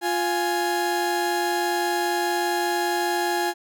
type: tone pair together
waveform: 30% pulse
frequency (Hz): 350.2 / 833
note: F4 / G#5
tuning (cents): +5 / +5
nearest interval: octave + minor third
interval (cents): 1500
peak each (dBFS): -22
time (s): 0.01-3.54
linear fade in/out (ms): 50
effects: none